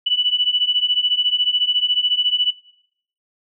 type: beating tone pair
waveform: sine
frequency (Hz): 2956 / 2970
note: F#7 / F#7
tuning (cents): -2 / +6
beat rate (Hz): 14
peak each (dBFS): -19 / -18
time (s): 0.06-2.51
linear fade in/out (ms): 10
effects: noise-tail reverb RT60 0.7 s tail -20 dB re dry